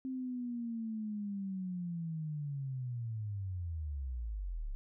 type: linear sweep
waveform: sine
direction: down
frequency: 263.5 to 32 Hz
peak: -36 dBFS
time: 0.05-4.75 s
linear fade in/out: 0 ms
effects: none